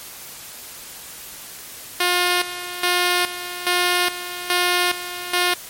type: tone with tremolo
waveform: 5% pulse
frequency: 356.2 Hz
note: F4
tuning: 34 cents sharp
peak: -5 dBFS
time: 2-5.54 s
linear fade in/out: 5 ms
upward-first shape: square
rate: 1.2 Hz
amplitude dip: 75%
effects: white hiss -37 dBFS RMS until 5.69 s + MP3 64 kbps